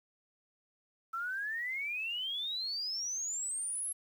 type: exponential sweep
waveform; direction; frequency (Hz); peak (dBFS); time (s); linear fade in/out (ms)
sine; up; 1318.5 to 11280; -34; 1.13-3.93; 10
effects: 10-bit